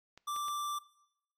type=clicks; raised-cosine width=0.2 ms; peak=-34 dBFS; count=3; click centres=0.176 / 0.363 / 0.483 s
type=tone; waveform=square; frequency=1174.7 Hz; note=D6; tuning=in tune; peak=-35 dBFS; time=0.27-0.79 s; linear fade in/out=10 ms
effects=noise-tail reverb RT60 0.8 s tail -19 dB re dry + AAC 64 kbps